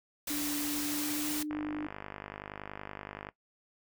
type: noise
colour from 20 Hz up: white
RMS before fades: -36 dBFS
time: 0.27-1.43 s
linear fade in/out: 5 ms
type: tone with pitch glide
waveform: sine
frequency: 293.7 to 301.6 Hz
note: D4 to D4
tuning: 0 to +46 cents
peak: -33 dBFS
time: 0.3-1.87 s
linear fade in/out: 5 ms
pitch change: +46 cents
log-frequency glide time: 0.77-1.5 s
type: click train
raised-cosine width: 0.5 ms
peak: -25 dBFS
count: 91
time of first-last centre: 1.51-3.289 s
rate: 50.6 Hz
effects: noise-tail reverb RT60 0.1 s tail -18 dB re dry